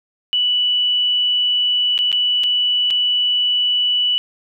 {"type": "tone with dropouts", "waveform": "sine", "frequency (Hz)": 2960, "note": "F#7", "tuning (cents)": 0, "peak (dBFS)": -14, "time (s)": [0.33, 4.18], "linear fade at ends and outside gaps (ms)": 0, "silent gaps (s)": [[1.978, 1.989], [2.117, 2.127], [2.435, 2.439], [2.904, 2.908]], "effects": []}